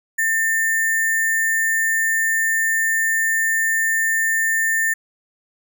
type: tone with sample-and-hold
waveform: sine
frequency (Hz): 1800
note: A6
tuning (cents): +39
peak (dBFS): -16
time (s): 0.18-4.94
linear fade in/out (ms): 10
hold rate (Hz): 8820
effects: none